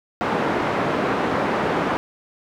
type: band-pass noise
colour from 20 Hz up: pink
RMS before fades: -22 dBFS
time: 0.21-1.97 s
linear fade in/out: 0 ms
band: 230 to 1500 Hz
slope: 12 dB/octave
effects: none